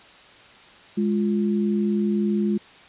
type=tone pair together; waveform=sine; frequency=207.6 / 349.2 Hz; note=G#3 / F4; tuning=0 / 0 cents; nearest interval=major sixth; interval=900 cents; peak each=-20 / -26 dBFS; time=0.97-2.58 s; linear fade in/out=10 ms; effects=white hiss -48 dBFS RMS until 2.88 s + resampled to 8000 Hz